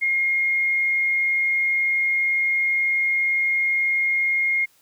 sine tone, 2139 Hz, C7, 38 cents sharp, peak -18 dBFS, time 0.01-4.66 s, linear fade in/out 20 ms, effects white hiss -59 dBFS RMS until 4.81 s

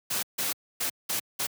white noise bursts at uneven times, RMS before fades -29 dBFS, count 5, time 0.1-0.23 / 0.38-0.53 / 0.8-0.9 / 1.09-1.2 / 1.39-1.47 s, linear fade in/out 10 ms, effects high-pass 100 Hz 12 dB/octave

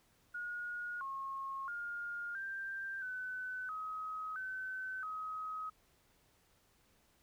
sine tone with pitch steps, 1441 / 1084 / 1416 / 1578 / 1508 / 1268 / 1524 / 1267 Hz, F#6 / C#6 / F6 / G6 / F#6 / D#6 / G6 / D#6, -46 / -39 / +23 / +11 / +32 / +32 / -49 / +31 cents, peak -39 dBFS, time 0.34-5.7 s, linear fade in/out 10 ms, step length 670 ms, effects pink hiss -71 dBFS RMS until 7.22 s

